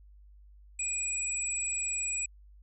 sine tone pair together, 2457 / 7807 Hz, D#7 / B8, -22 / -21 cents, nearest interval octave + minor sixth, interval 2001 cents, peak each -37 / -31 dBFS, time 0.79-2.26 s, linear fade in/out 5 ms, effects added 50 Hz sine -52 dBFS peak until 2.62 s

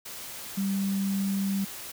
sine tone in noise, 196 Hz, G3, in tune, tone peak -25 dBFS, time 0.57-1.65 s, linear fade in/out 10 ms, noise white, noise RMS -40 dBFS, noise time 0.05-1.92 s, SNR +12 dB, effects none

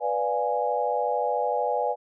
sine chord, B diminished seventh, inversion none, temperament equal, 493.9 / 587.3 / 698.5 / 830.6 Hz, B4 / D5 / F5 / Ab5, 0 / 0 / 0 / 0 cents, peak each -28 / -29 / -30 / -27 dBFS, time 0-1.96 s, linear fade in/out 50 ms, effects none

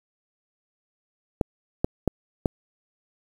clicks, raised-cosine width 2 ms, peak -7 dBFS, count 4, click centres 1.412 / 1.845 / 2.077 / 2.458 s, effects 7-bit

